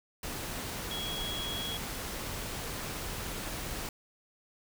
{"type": "tone in noise", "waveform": "sine", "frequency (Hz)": 3322, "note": "G#7", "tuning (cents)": 0, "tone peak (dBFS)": -36, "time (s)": [0.91, 1.77], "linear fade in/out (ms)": 2, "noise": "pink", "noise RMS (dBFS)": -38, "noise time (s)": [0.23, 3.89], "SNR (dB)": -1, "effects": []}